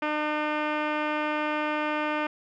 15% pulse tone with low-pass filter, 302.3 Hz, D#4, 50 cents flat, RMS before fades -28 dBFS, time 0.02-2.27 s, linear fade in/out 5 ms, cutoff 2100 Hz, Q 8, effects none

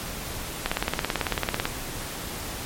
click train, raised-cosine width 0.3 ms, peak -7 dBFS, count 19, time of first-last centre 0.66-1.654 s, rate 18.1 Hz, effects pink hiss -34 dBFS RMS until 2.65 s + MP3 64 kbps

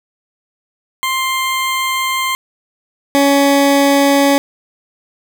20% pulse tone pair in turn, 1051 / 280.1 Hz, C6 / C#4, +7 / +18 cents, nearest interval octave + major seventh, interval 2289 cents, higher first, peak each -10 / -4 dBFS, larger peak second, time 1.03-2.35 / 3.15-4.38 s, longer first, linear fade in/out 0 ms, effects none

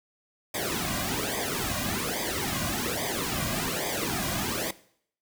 pink noise with flanger, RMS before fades -30 dBFS, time 0.54-4.71 s, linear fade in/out 5 ms, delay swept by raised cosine 0.71 to 2.31 ms, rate 1.2 Hz, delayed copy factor -1, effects noise-tail reverb RT60 0.6 s tail -18 dB re dry

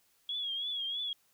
sine tone with vibrato, 3322 Hz, G#7, in tune, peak -33 dBFS, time 0.29-1.13 s, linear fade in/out 2 ms, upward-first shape triangle, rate 3.1 Hz, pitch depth 88 cents each way, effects white hiss -70 dBFS RMS until 1.33 s

